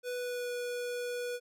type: tone with pitch glide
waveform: square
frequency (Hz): 493.9 to 487.7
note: B4 to B4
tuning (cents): 0 to -22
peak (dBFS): -35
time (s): 0.03-1.4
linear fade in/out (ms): 50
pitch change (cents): -22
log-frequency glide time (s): 0.14-0.53
effects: none

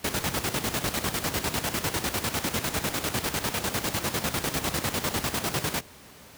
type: noise with tremolo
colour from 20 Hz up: pink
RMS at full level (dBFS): -26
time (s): 0.04-5.81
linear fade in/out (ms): 5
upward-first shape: square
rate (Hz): 10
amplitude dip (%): 65
effects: pink hiss -49 dBFS RMS until 6.37 s + high-pass 80 Hz 12 dB/octave

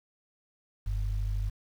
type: tone pair together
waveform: sine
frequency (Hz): 47.01 / 100.1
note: F#1 / G2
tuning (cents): +28 / +37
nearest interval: octave + minor second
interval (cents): 1309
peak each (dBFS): -28 / -33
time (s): 0.86-1.5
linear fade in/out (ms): 10
effects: tanh soft clip ceiling -20 dBFS + 9-bit

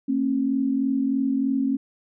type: tone pair together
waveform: sine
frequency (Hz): 228.3 / 271.5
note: A#3 / C#4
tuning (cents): -36 / -36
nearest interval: minor third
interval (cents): 300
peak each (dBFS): -26 / -21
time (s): 0.08-1.77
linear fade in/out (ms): 10
effects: none

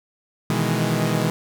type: chord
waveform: sawtooth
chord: E major seventh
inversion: second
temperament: equal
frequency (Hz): 123.47 / 155.56 / 164.81 / 207.7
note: B2 / D#3 / E3 / G#3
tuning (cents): 0 / 0 / 0 / 0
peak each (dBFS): -21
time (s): 0.5-1.3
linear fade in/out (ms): 0
effects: none

